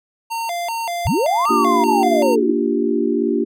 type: tone with vibrato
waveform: square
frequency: 797 Hz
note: G5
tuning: 28 cents sharp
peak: -22 dBFS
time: 0.3-2.36 s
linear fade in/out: 20 ms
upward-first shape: square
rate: 2.6 Hz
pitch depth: 240 cents each way
type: linear two-way sweep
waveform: sine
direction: up then down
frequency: 43.22 to 1255 to 308.8 Hz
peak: -15 dBFS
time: 1.05-2.51 s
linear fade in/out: 10 ms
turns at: 1.5 s
type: chord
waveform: sine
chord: G minor seventh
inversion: first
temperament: equal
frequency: 233.1 / 293.7 / 349.2 / 392 Hz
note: Bb3 / D4 / F4 / G4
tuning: 0 / 0 / 0 / 0 cents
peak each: -21 dBFS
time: 1.49-3.45 s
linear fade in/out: 20 ms
effects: none